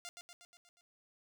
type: tone with echo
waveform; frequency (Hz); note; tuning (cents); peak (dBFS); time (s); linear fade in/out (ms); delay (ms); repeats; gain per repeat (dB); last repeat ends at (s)
5% pulse; 698.5; F5; 0; -33; 0.05-0.09; 0; 120; 6; -4; 0.81
effects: none